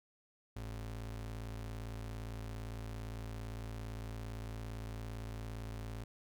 square ring-modulated tone, 79.9 Hz, D#2, 47 cents sharp, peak -39 dBFS, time 0.56-6.04 s, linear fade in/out 5 ms, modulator 28.8 Hz, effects none

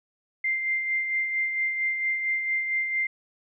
sine tone with tremolo, 2093 Hz, C7, in tune, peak -22 dBFS, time 0.44-3.07 s, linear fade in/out 5 ms, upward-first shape sine, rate 4.4 Hz, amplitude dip 45%, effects none

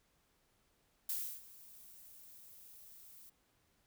violet noise with ADSR envelope, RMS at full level -37 dBFS, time 1.09-3.3 s, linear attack 4 ms, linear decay 310 ms, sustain -20 dB, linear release 10 ms, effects pink hiss -75 dBFS RMS until 3.86 s

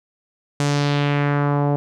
sawtooth tone with low-pass filter sweep, 144.2 Hz, D3, 31 cents flat, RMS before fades -19 dBFS, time 0.6-1.76 s, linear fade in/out 0 ms, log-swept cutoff 7800 to 680 Hz, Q 1.7, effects none

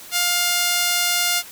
sawtooth tone with high-pass filter, 705 Hz, F5, 16 cents sharp, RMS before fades -20 dBFS, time 0.11-1.43 s, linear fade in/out 50 ms, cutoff 2100 Hz, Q 0.51, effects white hiss -40 dBFS RMS until 1.51 s

